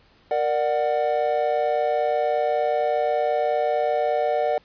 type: chord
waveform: triangle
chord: Bb augmented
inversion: none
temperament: equal with one note detuned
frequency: 466.2 / 594.8 / 740 Hz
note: Bb4 / D5 / F#5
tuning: 0 / +22 / 0 cents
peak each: -24 / -21 / -22 dBFS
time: 0.31-4.58 s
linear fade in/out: 2 ms
effects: pink hiss -57 dBFS RMS until 4.64 s + resampled to 11025 Hz